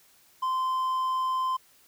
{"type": "tone", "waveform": "triangle", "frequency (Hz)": 1036, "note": "C6", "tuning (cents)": -17, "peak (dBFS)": -23, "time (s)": [0.42, 1.57], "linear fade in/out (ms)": 10, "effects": ["white hiss -60 dBFS RMS until 1.87 s"]}